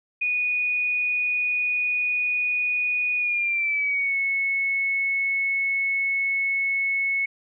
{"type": "tone with pitch glide", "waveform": "sine", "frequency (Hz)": [2468, 2199], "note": ["D#7", "C#7"], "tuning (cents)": [-15, -14], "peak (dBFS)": -21, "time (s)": [0.21, 7.26], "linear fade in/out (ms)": 10, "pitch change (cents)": -199, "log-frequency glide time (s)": [3.18, 4.16], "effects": []}